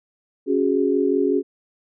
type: chord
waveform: sine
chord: C# suspended fourth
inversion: none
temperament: equal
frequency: 277.2 / 370 / 415.3 Hz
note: C#4 / F#4 / G#4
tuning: 0 / 0 / 0 cents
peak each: -21 dBFS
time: 0.46-1.43 s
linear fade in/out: 50 ms
effects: none